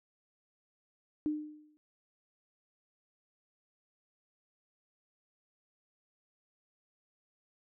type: tone with exponential decay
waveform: sine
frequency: 302.7 Hz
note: D#4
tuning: 48 cents flat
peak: -27 dBFS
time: 1.26-1.77 s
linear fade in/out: 0 ms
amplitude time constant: 110 ms
effects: none